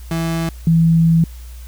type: tone pair in turn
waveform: 35% pulse / sine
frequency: 164.81 / 164.81 Hz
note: E3 / E3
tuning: 0 / 0 cents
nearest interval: unison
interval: 0 cents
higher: neither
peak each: -16 / -9 dBFS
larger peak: second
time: 0.11-0.49 / 0.67-1.24 s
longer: second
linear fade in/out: 2 ms
effects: added 60 Hz sine -31 dBFS peak until 1.67 s + white hiss -46 dBFS RMS until 1.67 s